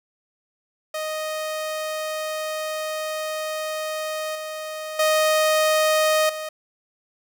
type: tone with level steps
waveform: sawtooth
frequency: 622.3 Hz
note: D#5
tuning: in tune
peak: -22 / -26 / -13 / -25 dBFS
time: 0.94-6.49 s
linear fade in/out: 5 ms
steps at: 4.35 / 4.99 / 6.29 s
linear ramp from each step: 5 ms
effects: none